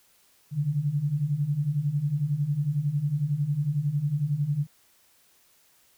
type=beating tone pair; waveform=sine; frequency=138.59 / 149.59 Hz; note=C#3 / D3; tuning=0 / +32 cents; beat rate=11 Hz; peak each=-29 / -25 dBFS; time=0.51-4.67 s; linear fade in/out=50 ms; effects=white hiss -62 dBFS RMS until 5.97 s